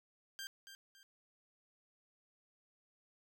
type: tone with echo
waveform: 15% pulse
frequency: 1585 Hz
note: G6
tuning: 19 cents sharp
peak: -37 dBFS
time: 0.39-0.47 s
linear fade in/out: 0 ms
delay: 280 ms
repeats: 2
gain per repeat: -9 dB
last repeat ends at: 1.03 s
effects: none